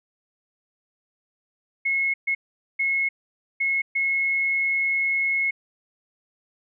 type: tone bursts at uneven times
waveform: sine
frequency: 2175 Hz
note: C#7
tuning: 33 cents flat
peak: -20 dBFS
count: 5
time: 1.85-2.14 / 2.27-2.35 / 2.79-3.09 / 3.6-3.82 / 3.95-5.51 s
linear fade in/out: 10 ms
effects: none